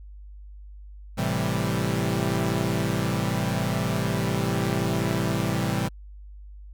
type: chord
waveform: sawtooth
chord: A minor seventh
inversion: none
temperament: equal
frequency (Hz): 110 / 130.81 / 164.81 / 196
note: A2 / C3 / E3 / G3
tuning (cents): 0 / 0 / 0 / 0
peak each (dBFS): -25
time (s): 1.17-5.89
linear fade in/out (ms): 20
effects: added 50 Hz sine -40 dBFS peak until 6.73 s